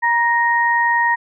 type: tone pair together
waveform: sine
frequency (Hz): 945 / 1865.1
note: A#5 / A#6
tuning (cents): +23 / 0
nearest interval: octave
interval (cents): 1177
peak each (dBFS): -16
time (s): 0.02-1.16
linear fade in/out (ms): 20
effects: none